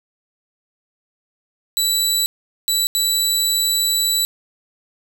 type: tone bursts at uneven times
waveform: 20% pulse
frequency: 3951 Hz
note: B7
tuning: in tune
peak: -10 dBFS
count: 3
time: 1.77-2.26 / 2.68-2.87 / 2.95-4.25 s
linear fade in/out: 0 ms
effects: none